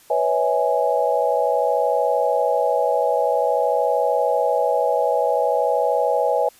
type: chord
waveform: sine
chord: C# minor seventh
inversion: third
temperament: equal with one note detuned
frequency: 493.9 / 554.4 / 647.2 / 830.6 Hz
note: B4 / C#5 / E5 / G#5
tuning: 0 / 0 / -32 / 0 cents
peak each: -22 dBFS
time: 0.1-6.49 s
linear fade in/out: 5 ms
effects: white hiss -51 dBFS RMS until 6.59 s + resampled to 32000 Hz